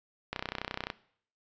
click train, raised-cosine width 0.3 ms, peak -17 dBFS, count 19, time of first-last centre 0.33-0.901 s, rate 31.5 Hz, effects noise-tail reverb RT60 0.6 s tail -19 dB re dry + resampled to 16000 Hz

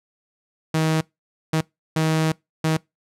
sawtooth tone bursts at uneven times, 158.6 Hz, D#3, 33 cents sharp, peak -14 dBFS, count 4, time 0.74-1.01 / 1.53-1.61 / 1.96-2.32 / 2.64-2.77 s, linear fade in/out 5 ms, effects noise-tail reverb RT60 0.2 s tail -24 dB re dry + low-pass 11000 Hz 12 dB/octave

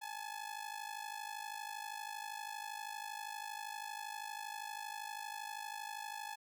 sawtooth ring-modulated tone, 854 Hz, G#5, 48 cents sharp, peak -36 dBFS, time 0.01-6.36 s, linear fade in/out 20 ms, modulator 26.3 Hz, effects none

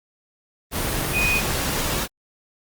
sine tone in noise, 2489 Hz, D#7, in tune, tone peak -19 dBFS, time 1.12-1.42 s, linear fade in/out 50 ms, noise pink, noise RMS -24 dBFS, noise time 0.71-2.08 s, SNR +2 dB, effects Opus 24 kbps

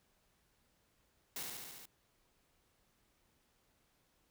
white noise with echo, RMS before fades -42 dBFS, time 1.36-1.43 s, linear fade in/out 2 ms, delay 71 ms, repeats 6, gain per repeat -2 dB, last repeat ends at 1.856 s, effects pink hiss -75 dBFS RMS until 4.3 s

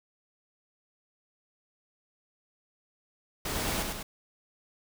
pink noise with echo, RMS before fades -33 dBFS, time 3.45-3.83 s, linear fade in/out 5 ms, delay 100 ms, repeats 2, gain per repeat -3 dB, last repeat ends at 4.03 s, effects none

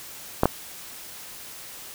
clicks, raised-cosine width 1 ms, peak -3 dBFS, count 2, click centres 0.434 / 0.456 s, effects white hiss -41 dBFS RMS until 1.94 s

